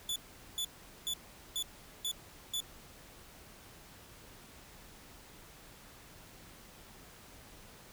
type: tone bursts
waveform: sawtooth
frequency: 3466 Hz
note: A7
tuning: 27 cents flat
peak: -30 dBFS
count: 6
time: 0.09-2.604 s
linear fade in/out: 2 ms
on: 69 ms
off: 420 ms
effects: pink hiss -55 dBFS RMS until 7.92 s